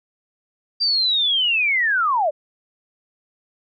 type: linear sweep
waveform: sine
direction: down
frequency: 4743 to 554.4 Hz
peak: -16 dBFS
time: 0.8-2.31 s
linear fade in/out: 20 ms
effects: none